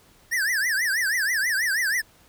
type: tone with vibrato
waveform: square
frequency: 1760 Hz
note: A6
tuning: in tune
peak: -22 dBFS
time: 0.31-2.02 s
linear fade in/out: 20 ms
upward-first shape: triangle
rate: 6.2 Hz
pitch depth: 270 cents each way
effects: pink hiss -56 dBFS RMS until 2.28 s